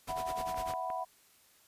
pink noise with tremolo, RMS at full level -42 dBFS, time 0.07-0.74 s, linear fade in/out 10 ms, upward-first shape sine, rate 10 Hz, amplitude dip 85%
sine chord, E suspended second, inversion none, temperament equal, 659.3 / 740 / 987.8 Hz, E5 / F#5 / B5, 0 / 0 / 0 cents, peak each -40 / -37 / -38 dBFS, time 0.08-1.05 s, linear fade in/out 20 ms
clicks, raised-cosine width 0.5 ms, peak -30 dBFS, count 8, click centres 0.174 / 0.409 / 0.495 / 0.544 / 0.58 / 0.706 / 0.737 / 0.902 s
effects white hiss -64 dBFS RMS until 1.67 s + resampled to 32000 Hz

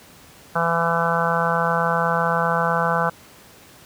harmonic tone, 167.8 Hz, E3, 31 cents sharp, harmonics 1 / 3 / 4 / 5 / 6 / 7 / 8 / 9, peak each -26 / -26 / -26 / -26 / -26 / -26 / -26 / -26 dBFS, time 0.55-3.1 s, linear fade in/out 10 ms, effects pink hiss -47 dBFS RMS until 3.85 s + high-pass 80 Hz 12 dB/octave

